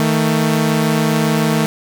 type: tone pair together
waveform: sawtooth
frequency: 157.83 / 223.2 Hz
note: D#3 / A3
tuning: +25 / +25 cents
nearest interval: tritone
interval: 600 cents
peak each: -12 dBFS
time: 0-1.66 s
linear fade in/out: 0 ms
effects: none

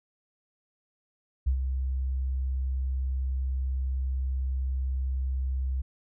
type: tone with ADSR envelope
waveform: sine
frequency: 65.41 Hz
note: C2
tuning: in tune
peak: -20 dBFS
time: 1.46-5.82 s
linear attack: 14 ms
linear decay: 91 ms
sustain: -6 dB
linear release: 11 ms
effects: none

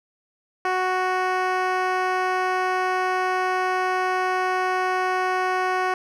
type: tone with band-pass filter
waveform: 10% pulse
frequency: 370 Hz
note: F#4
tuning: in tune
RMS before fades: -23 dBFS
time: 0.65-5.94 s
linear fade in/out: 2 ms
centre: 740 Hz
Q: 0.63
effects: none

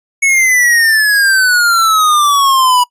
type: exponential sweep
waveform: square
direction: down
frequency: 2217 to 974 Hz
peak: -8 dBFS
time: 0.22-2.84 s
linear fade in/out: 10 ms
effects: noise-tail reverb RT60 0.1 s tail -23 dB re dry + resampled to 32000 Hz

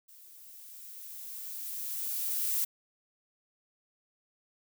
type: noise with level ramp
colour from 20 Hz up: violet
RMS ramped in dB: -55 to -29 dBFS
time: 0.08-2.65 s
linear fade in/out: 10 ms
effects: none

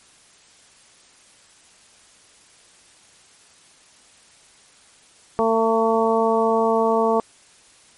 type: harmonic tone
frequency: 225.2 Hz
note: A3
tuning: 40 cents sharp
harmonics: 1 / 2 / 3 / 4 / 5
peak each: -24 / -19 / -22 / -23 / -25 dBFS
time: 5.39-7.2 s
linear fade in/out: 0 ms
effects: white hiss -52 dBFS RMS until 7.97 s + MP3 48 kbps

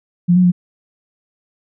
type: tone with pitch steps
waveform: sine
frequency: 175.4 / 181.8 / 177.8 Hz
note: F3 / F#3 / F3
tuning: +8 / -30 / +31 cents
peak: -8 dBFS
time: 0.28-0.52 s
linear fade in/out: 20 ms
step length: 80 ms
effects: none

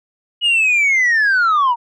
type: linear sweep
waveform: sine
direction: down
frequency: 2916 to 917 Hz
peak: -9 dBFS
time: 0.41-1.76 s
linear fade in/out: 50 ms
effects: tanh soft clip ceiling -10 dBFS

